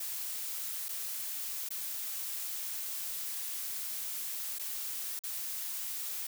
blue noise with dropouts, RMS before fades -38 dBFS, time 0-6.27 s, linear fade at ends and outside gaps 5 ms, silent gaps 0.885-0.889 / 1.689-1.705 / 4.586-4.594 / 5.192-5.236 s, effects none

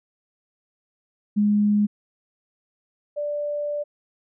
sine tone pair in turn, 207.6 / 587.2 Hz, G#3 / D5, 0 / 0 cents, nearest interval octave + tritone, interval 1800 cents, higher second, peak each -16 / -24 dBFS, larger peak first, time 1.36-1.87 / 3.16-3.84 s, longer second, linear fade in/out 20 ms, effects none

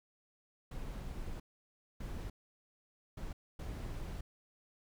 brown noise bursts at uneven times, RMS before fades -42 dBFS, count 4, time 0.71-1.4 / 2-2.3 / 3.17-3.33 / 3.59-4.21 s, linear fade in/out 5 ms, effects none

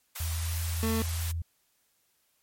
white high-pass noise, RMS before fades -38 dBFS, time 0.15-1.32 s, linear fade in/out 10 ms, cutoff 590 Hz, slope 24 dB/octave
sine tone with pitch glide, 81.9 to 83.28 Hz, E2 to E2, -11 to +18 cents, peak -29 dBFS, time 0.2-1.42 s, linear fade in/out 5 ms, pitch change +29 cents, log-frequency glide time 0.35-0.52 s
30% pulse tone, 223.7 Hz, A3, 29 cents sharp, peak -25 dBFS, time 0.83-1.02 s, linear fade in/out 0 ms
effects white hiss -71 dBFS RMS until 2.42 s + MP3 64 kbps

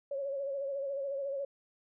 sine tone with vibrato, 553 Hz, C#5, 4 cents flat, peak -33 dBFS, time 0.11-1.45 s, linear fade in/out 5 ms, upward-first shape sine, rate 14 Hz, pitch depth 49 cents each way, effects none

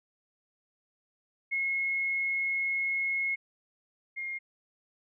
sine tone pair in turn, 2169 / 2132 Hz, C#7 / C7, -38 / +32 cents, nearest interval unison, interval 30 cents, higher first, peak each -27 / -33 dBFS, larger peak first, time 1.51-3.36 / 4.16-4.39 s, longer first, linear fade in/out 20 ms, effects none

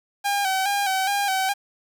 sawtooth tone with vibrato, 784 Hz, G5, in tune, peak -17 dBFS, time 0.24-1.54 s, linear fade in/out 20 ms, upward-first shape square, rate 2.4 Hz, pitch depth 49 cents each way, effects 8-bit

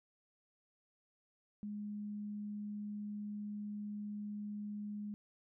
sine tone, 207.7 Hz, G#3, in tune, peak -40 dBFS, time 1.63-5.14 s, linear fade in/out 0 ms, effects none

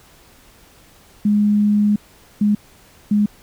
sine tone bursts at uneven times, 207.7 Hz, G#3, in tune, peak -12 dBFS, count 3, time 1.25-1.96 / 2.41-2.55 / 3.11-3.26 s, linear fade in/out 5 ms, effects pink hiss -49 dBFS RMS until 3.42 s

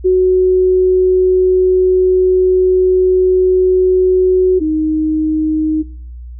sine tone pair in turn, 370 / 311.1 Hz, F#4 / D#4, 0 / 0 cents, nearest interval minor third, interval 300 cents, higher first, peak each -7 / -12 dBFS, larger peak first, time 0.04-4.6 / 4.6-5.83 s, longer first, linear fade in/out 20 ms, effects noise-tail reverb RT60 0.7 s tail -25 dB re dry + added 60 Hz sine -27 dBFS peak until 6.39 s

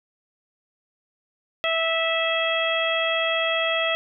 harmonic tone, 655 Hz, E5, 11 cents flat, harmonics 1 / 2 / 3 / 4 / 5, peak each -25 / -29 / -28 / -27 / -27 dBFS, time 1.64-3.95 s, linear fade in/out 0 ms, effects none

